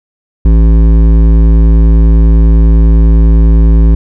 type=tone with hard clipping; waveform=sine; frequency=55 Hz; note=A1; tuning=in tune; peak=-4 dBFS; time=0.45-3.95 s; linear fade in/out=5 ms; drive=12 dB; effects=none